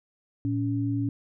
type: tone pair together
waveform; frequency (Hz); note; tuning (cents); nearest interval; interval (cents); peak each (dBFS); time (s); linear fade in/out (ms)
sine; 113.6 / 281.7; A#2 / C#4; -44 / +28; octave + major third; 1572; -27; 0.45-1.09; 0
effects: none